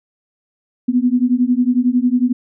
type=beating tone pair; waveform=sine; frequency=242.4 / 253.4 Hz; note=B3 / B3; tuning=-32 / +45 cents; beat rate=11 Hz; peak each=-15 dBFS; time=0.88-2.33 s; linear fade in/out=10 ms; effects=none